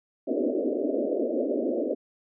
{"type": "band-pass noise", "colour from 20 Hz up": "pink", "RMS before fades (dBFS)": -27, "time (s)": [0.27, 1.95], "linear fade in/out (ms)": 10, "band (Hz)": [240, 630], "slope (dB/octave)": 96, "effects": []}